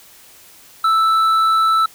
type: tone with hard clipping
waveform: triangle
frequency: 1318.5 Hz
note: E6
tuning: in tune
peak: -13 dBFS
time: 0.84-1.86 s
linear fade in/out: 5 ms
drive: 8 dB
effects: white hiss -45 dBFS RMS until 1.94 s